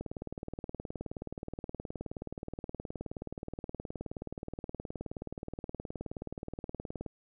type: click train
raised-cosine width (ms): 2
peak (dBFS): -25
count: 135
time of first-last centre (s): 0.01-7.063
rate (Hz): 19
effects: none